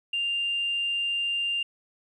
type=tone; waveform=sine; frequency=2794 Hz; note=F7; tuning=in tune; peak=-24 dBFS; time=0.13-1.63 s; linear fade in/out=5 ms; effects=tanh soft clip ceiling -20 dBFS + 11-bit